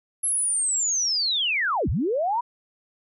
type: linear two-way sweep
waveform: sine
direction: down then up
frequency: 11175 to 48.61 to 990 Hz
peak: -21 dBFS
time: 0.23-2.41 s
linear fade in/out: 10 ms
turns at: 1.89 s
effects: none